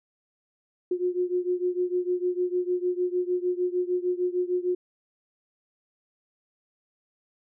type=beating tone pair; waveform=sine; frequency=357.5 / 364.1 Hz; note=F4 / F#4; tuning=+41 / -28 cents; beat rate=6.6 Hz; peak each=-26 / -28 dBFS; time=0.91-4.75 s; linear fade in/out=5 ms; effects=none